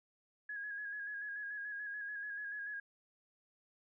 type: tone with vibrato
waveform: sine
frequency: 1661.2 Hz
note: G#6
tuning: in tune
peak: -40 dBFS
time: 0.49-2.8 s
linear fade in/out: 5 ms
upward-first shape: square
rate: 6.9 Hz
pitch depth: 32 cents each way
effects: none